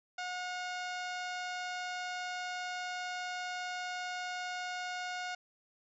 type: harmonic tone with a mistuned harmonic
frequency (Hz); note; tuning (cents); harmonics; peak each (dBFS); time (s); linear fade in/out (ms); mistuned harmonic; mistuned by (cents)
725; F#5; -35; 1 / 2 / 3 / 4 / 5 / 6 / 7 / 8 / 9 / 10; -40 / -41 / -46 / -49 / -51 / -52 / -52 / -56 / -59 / -58; 0.18-5.35; 5; 4; -41
effects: none